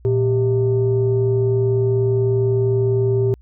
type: tone pair together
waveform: sine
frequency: 116.54 / 392.4 Hz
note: A#2 / G4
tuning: 0 / +2 cents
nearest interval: octave + major sixth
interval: 2102 cents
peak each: -16 dBFS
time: 0.05-3.34 s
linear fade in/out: 0 ms
effects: tanh soft clip ceiling -9 dBFS + added 60 Hz sine -44 dBFS peak until 3.41 s

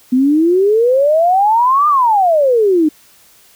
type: exponential two-way sweep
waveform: sine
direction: up then down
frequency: 246.9 to 1220 to 295.9 Hz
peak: -8 dBFS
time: 0.12-2.89 s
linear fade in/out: 10 ms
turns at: 1.88 s
effects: white hiss -47 dBFS RMS until 3.55 s

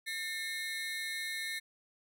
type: ring-modulated tone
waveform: 30% pulse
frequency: 1975.5 Hz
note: B6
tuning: in tune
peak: -30 dBFS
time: 0.06-1.6 s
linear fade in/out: 20 ms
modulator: 177 Hz
effects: none

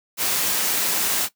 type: noise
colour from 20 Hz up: white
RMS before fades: -22 dBFS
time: 0.17-1.29 s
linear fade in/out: 50 ms
effects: noise-tail reverb RT60 0.1 s tail -17 dB re dry + high-pass 150 Hz 12 dB/octave

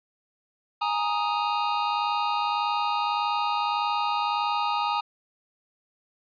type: chord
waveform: square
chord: Ab suspended second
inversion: none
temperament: equal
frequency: 830.6 / 932.3 / 1244.5 Hz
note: Ab5 / Bb5 / Eb6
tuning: 0 / 0 / 0 cents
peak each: -29 dBFS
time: 0.81-5.01 s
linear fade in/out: 10 ms
effects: resampled to 11025 Hz

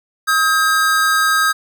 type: tone pair together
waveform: square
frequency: 1271 / 1601.4 Hz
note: D#6 / G6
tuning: +36 / +37 cents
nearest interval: major third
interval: 401 cents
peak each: -16 dBFS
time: 0.27-1.53 s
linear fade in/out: 20 ms
effects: none

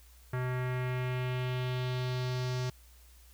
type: tone with low-pass filter sweep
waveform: square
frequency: 126.5 Hz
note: B2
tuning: 42 cents sharp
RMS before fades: -33 dBFS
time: 0.33-2.7 s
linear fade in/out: 5 ms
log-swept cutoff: 1700 to 5600 Hz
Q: 2.1
effects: added 60 Hz sine -55 dBFS peak until 3.33 s + white hiss -62 dBFS RMS until 3.33 s

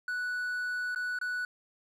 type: tone with dropouts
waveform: triangle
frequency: 1479 Hz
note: F#6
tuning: 1 cent flat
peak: -29 dBFS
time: 0.08-1.45 s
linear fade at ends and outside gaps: 2 ms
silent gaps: 0.948-0.959 / 1.188-1.213 s
effects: none

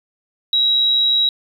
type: tone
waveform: triangle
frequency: 3858 Hz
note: B7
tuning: 41 cents flat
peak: -9 dBFS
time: 0.53-1.29 s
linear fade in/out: 2 ms
effects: tanh soft clip ceiling -11 dBFS

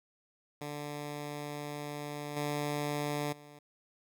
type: tone with level steps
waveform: 10% pulse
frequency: 146.83 Hz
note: D3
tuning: in tune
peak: -30 / -24 / -43 dBFS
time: 0.61-3.59 s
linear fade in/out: 5 ms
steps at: 2.36 / 3.32 s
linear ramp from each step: 10 ms
effects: none

